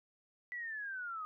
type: linear sweep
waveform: sine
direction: down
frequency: 1978 to 1230 Hz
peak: -39 dBFS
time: 0.52-1.25 s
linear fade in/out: 0 ms
effects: none